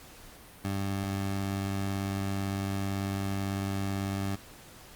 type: tone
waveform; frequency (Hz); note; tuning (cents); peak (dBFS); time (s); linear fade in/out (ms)
20% pulse; 98; G2; 0; -25; 0.64-4.36; 10
effects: pink hiss -51 dBFS RMS until 4.95 s + Opus 48 kbps